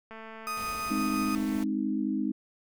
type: click train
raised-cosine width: 0.5 ms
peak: -30 dBFS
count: 338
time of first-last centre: 0.11-1.628 s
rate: 222 Hz
type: tone with tremolo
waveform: 35% pulse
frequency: 1244.5 Hz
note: D#6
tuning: in tune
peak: -29 dBFS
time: 0.47-1.35 s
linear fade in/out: 0 ms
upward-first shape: triangle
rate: 5.9 Hz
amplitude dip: 25%
type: band-stop noise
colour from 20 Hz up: pink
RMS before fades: -45 dBFS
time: 0.57-1.64 s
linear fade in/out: 2 ms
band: 1100 to 1800 Hz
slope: 96 dB/octave
type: chord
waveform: sine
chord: Ab major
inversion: none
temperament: equal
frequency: 207.7 / 261.6 / 311.1 Hz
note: Ab3 / C4 / Eb4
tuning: 0 / 0 / 0 cents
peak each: -31 dBFS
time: 0.9-2.32 s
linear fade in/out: 10 ms
effects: none